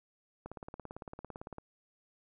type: click train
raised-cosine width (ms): 1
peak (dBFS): -29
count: 21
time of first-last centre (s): 0.46-1.584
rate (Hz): 17.8
effects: none